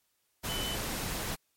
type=tone in noise; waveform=sine; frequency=3016 Hz; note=F#7; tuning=32 cents sharp; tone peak=-36 dBFS; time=0.48-0.76 s; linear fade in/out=20 ms; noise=pink; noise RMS=-35 dBFS; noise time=0.43-1.36 s; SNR=-4 dB; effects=white hiss -75 dBFS RMS until 1.56 s + MP3 64 kbps